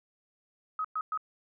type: tone bursts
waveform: sine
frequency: 1268 Hz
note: D#6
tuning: 32 cents sharp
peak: -29 dBFS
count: 3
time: 0.79-1.175 s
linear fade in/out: 2 ms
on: 55 ms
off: 110 ms
effects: none